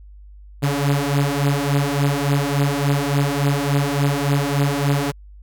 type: beating tone pair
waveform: sawtooth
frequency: 140 / 143.5 Hz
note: C#3 / D3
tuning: +18 / -40 cents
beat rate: 3.5 Hz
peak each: -16 dBFS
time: 0.62-5.12 s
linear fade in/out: 20 ms
effects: added 50 Hz sine -39 dBFS peak until 5.42 s